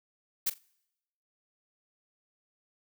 blue noise with echo, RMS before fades -28 dBFS, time 0.46-0.5 s, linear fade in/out 10 ms, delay 43 ms, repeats 2, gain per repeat -15 dB, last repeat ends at 0.586 s, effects noise-tail reverb RT60 0.9 s tail -26 dB re dry

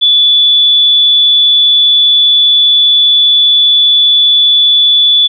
sine tone, 3455 Hz, A7, 32 cents flat, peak -4 dBFS, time 0.01-5.28 s, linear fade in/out 20 ms, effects none

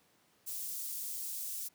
white high-pass noise, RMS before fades -40 dBFS, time 0.46-1.69 s, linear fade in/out 20 ms, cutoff 7100 Hz, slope 12 dB/octave, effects pink hiss -69 dBFS RMS until 1.74 s + high-pass 150 Hz 12 dB/octave

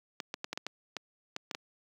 clicks, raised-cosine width 0.2 ms, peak -18 dBFS, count 10, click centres 0.202 / 0.341 / 0.444 / 0.53 / 0.575 / 0.666 / 0.967 / 1.364 / 1.512 / 1.549 s, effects high-pass 200 Hz 12 dB/octave + 10-bit

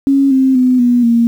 sine tone with pitch steps, 275 / 264 / 253.3 / 243.2 / 233.4 Hz, C#4 / C4 / B3 / B3 / A#3, -14 / +16 / +44 / -26 / +2 cents, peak -7 dBFS, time 0.07-1.27 s, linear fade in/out 0 ms, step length 240 ms, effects 7-bit

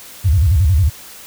sine tone with vibrato, 83.3 Hz, E2, 19 cents sharp, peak -9 dBFS, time 0.24-0.9 s, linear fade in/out 20 ms, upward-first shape square, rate 11 Hz, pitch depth 260 cents each way, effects white hiss -37 dBFS RMS until 1.26 s

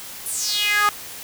sawtooth tone with high-pass filter sweep, 415.3 Hz, G#4, in tune, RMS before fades -21 dBFS, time 0.26-0.89 s, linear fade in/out 0 ms, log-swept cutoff 11000 to 1100 Hz, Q 4.5, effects white hiss -36 dBFS RMS until 1.23 s

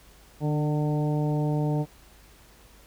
harmonic tone with a mistuned harmonic, 150 Hz, D3, 37 cents sharp, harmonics 1 / 2 / 3 / 4 / 5 / 6, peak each -24 / -30 / -34 / -36 / -38 / -40 dBFS, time 0.4-1.86 s, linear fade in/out 50 ms, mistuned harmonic 2, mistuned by -15 cents, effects added 51 Hz sine -55 dBFS peak until 2.86 s + pink hiss -55 dBFS RMS until 2.86 s

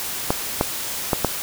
clicks, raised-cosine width 1 ms, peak -3 dBFS, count 4, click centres 0.305 / 0.611 / 1.132 / 1.247 s, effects white hiss -28 dBFS RMS until 1.42 s

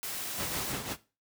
white noise, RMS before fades -37 dBFS, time 0.03-0.72 s, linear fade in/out 0 ms
pink noise with tremolo, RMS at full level -33 dBFS, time 0.36-0.97 s, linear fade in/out 50 ms, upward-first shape triangle, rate 5.8 Hz, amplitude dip 65%
effects noise-tail reverb RT60 0.3 s tail -17 dB re dry + high-pass 80 Hz 12 dB/octave

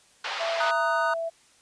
pink band-pass noise, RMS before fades -32 dBFS, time 0.24-0.71 s, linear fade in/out 5 ms, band 690 to 4500 Hz, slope 24 dB/octave
sine tone with pitch glide, 668 to 662.2 Hz, E5 to E5, +23 to +8 cents, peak -27 dBFS, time 0.39-1.3 s, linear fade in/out 20 ms, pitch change -15 cents, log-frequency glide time 0.75-1.06 s
triangle chord, D# minor, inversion second, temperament just, 933.4 / 1244.5 / 1493.4 Hz, A#5 / D#6 / F#6, +2 / 0 / +16 cents, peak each -26 dBFS, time 0.6-1.14 s, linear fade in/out 5 ms
effects white hiss -59 dBFS RMS until 1.61 s + resampled to 22050 Hz

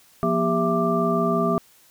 sine tone cluster, 174.4 / 240.3 / 398.5 / 664 / 1179 Hz, F3 / B3 / G4 / E5 / D6, -2 / -47 / +28 / +12 / +6 cents, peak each -25 dBFS, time 0.23-1.58 s, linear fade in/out 0 ms, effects white hiss -55 dBFS RMS until 1.9 s

